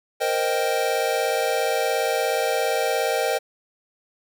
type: chord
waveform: square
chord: C minor seventh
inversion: third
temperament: equal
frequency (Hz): 466.2 / 523.3 / 622.3 / 784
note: Bb4 / C5 / Eb5 / G5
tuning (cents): 0 / 0 / 0 / 0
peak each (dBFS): -27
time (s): 0.2-3.39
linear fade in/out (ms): 20
effects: none